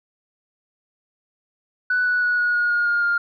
sine tone with pitch steps, 1488 / 1476 / 1464.1 / 1452.3 / 1440.6 / 1429 / 1417.5 / 1406.1 Hz, F#6 / F#6 / F#6 / F#6 / F#6 / F6 / F6 / F6, +9 / -5 / -19 / -33 / -47 / +39 / +25 / +11 cents, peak -16 dBFS, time 1.9-3.18 s, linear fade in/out 5 ms, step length 160 ms, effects tanh soft clip ceiling -13 dBFS

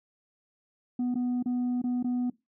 sine tone with dropouts, 246.9 Hz, B3, in tune, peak -23 dBFS, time 0.99-2.3 s, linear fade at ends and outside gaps 5 ms, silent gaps 1.144-1.154 / 1.427-1.458 / 1.818-1.839 / 2.028-2.043 s, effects noise-tail reverb RT60 0.2 s tail -21 dB re dry + tanh soft clip ceiling -25 dBFS

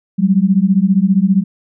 sine beating tone pair, 185 / 200 Hz, F#3 / G3, 0 / +35 cents, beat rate 15 Hz, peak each -12 dBFS, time 0.18-1.44 s, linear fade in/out 20 ms, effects none

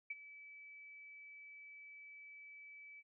sine tone with ADSR envelope, 2300 Hz, D7, 37 cents flat, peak -38 dBFS, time 0.1-3.03 s, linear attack 7 ms, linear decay 31 ms, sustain -15 dB, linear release 40 ms, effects none

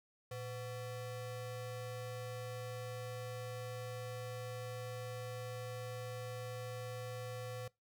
square ring-modulated tone, 311.1 Hz, D#4, in tune, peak -40 dBFS, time 0.31-7.68 s, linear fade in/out 5 ms, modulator 195 Hz, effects noise-tail reverb RT60 0.2 s tail -22 dB re dry

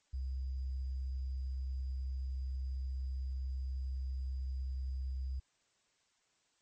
sine tone with sample-and-hold, 65.41 Hz, C2, in tune, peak -35 dBFS, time 0.13-5.4 s, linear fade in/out 10 ms, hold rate 4900 Hz, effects white hiss -75 dBFS RMS until 6.61 s + MP3 32 kbps

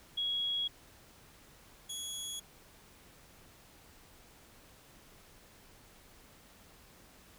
sine / 20% pulse tone pair in turn, 3322 / 3349 Hz, G#7 / G#7, 0 / +14 cents, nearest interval unison, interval 14 cents, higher second, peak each -31 / -33 dBFS, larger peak first, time 0.17-0.68 / 1.89-2.4 s, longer neither, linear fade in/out 10 ms, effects pink hiss -59 dBFS RMS until 7.38 s

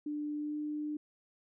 sine tone with pitch glide, 297 to 299.8 Hz, D4 to D4, +20 to +36 cents, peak -34 dBFS, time 0.06-0.97 s, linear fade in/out 5 ms, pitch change +16 cents, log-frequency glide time 0.36-0.58 s, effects none

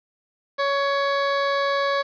20% pulse tone, 559 Hz, C#5, 14 cents sharp, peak -15 dBFS, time 0.58-2.03 s, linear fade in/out 20 ms, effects resampled to 11025 Hz + 8-bit

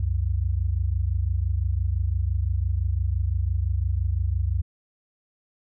sine tone pair together, 65.41 / 91.29 Hz, C2 / F#2, 0 / -23 cents, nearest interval tritone, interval 577 cents, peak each -24 dBFS, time 0-4.62 s, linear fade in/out 5 ms, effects none

